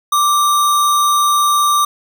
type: tone with sample-and-hold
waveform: sine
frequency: 1174.7 Hz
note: D6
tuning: in tune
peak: -10 dBFS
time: 0.12-1.85 s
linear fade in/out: 5 ms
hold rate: 4900 Hz
effects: none